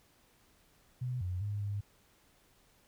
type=tone with pitch steps; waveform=sine; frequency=125.4 / 90.8 / 102.9 / 101.6 Hz; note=B2 / F#2 / G#2 / G#2; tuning=+27 / -32 / -16 / -38 cents; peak=-33 dBFS; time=1.01-1.81 s; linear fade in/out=10 ms; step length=200 ms; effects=pink hiss -67 dBFS RMS until 2.87 s